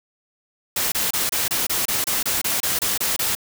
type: noise bursts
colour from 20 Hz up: white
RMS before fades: -22 dBFS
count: 14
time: 0.76-3.351 s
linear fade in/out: 5 ms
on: 160 ms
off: 27 ms
effects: none